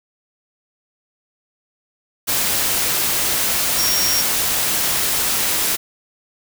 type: tone in noise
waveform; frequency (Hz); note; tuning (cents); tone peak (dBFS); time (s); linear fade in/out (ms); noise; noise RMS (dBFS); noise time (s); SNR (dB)
sine; 5588; F8; 0; -19; 3.77-4.23; 20; white; -19; 2.27-5.77; -3
effects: none